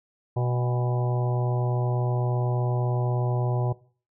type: harmonic tone with a mistuned harmonic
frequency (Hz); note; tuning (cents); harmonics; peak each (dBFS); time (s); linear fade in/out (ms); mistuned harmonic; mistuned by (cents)
123.47; B2; 0; 1 / 3 / 4 / 5 / 6 / 7 / 8; -23 / -32 / -37 / -35 / -37 / -38 / -40; 0.36-3.73; 10; 7; -72
effects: noise-tail reverb RT60 0.4 s tail -19 dB re dry